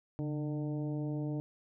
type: harmonic tone with a mistuned harmonic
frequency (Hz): 150.6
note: D3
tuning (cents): +44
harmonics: 1 / 2 / 3 / 4 / 5 / 6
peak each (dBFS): -35 / -37 / -46 / -47 / -55 / -58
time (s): 0.19-1.4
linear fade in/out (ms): 0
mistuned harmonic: 1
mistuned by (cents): -76
effects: none